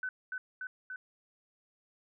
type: tone with echo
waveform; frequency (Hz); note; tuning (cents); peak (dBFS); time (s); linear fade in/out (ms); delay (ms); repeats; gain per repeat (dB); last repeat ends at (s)
sine; 1510; F#6; +35; -33; 0.03-0.09; 2; 290; 3; -2; 0.96
effects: none